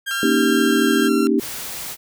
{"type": "tone with vibrato", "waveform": "30% pulse", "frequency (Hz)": 1600, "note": "G6", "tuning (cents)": 35, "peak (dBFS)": -20, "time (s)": [0.06, 1.09], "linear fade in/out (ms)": 20, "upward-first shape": "square", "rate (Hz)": 18, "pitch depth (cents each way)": 9}
{"type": "tone with pitch glide", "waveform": "sawtooth", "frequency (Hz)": [1376, 1364.9], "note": ["F6", "F6"], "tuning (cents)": [-26, -40], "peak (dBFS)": -22, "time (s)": [0.11, 1.27], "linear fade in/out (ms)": 0, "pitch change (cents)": -14, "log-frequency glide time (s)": [0.42, 0.79]}
{"type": "chord", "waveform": "sine", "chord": "Eb dominant seventh", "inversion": "second", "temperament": "equal", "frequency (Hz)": [233.1, 277.2, 311.1, 392], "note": ["Bb3", "Db4", "Eb4", "G4"], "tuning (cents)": [0, 0, 0, 0], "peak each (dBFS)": -20, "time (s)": [0.23, 1.4], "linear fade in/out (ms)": 2}
{"type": "noise", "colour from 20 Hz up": "white", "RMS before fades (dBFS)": -30, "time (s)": [1.38, 1.97], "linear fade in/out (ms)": 50}
{"effects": []}